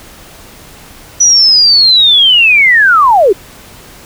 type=linear sweep; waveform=sine; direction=down; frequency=5930 to 350.8 Hz; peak=-3 dBFS; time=1.2-3.33 s; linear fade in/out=10 ms; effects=pink hiss -35 dBFS RMS until 4.05 s